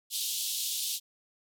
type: band-pass noise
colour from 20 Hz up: pink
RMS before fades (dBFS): -33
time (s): 0.1-1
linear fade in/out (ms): 50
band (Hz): 3100 to 16000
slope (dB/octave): 48
effects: none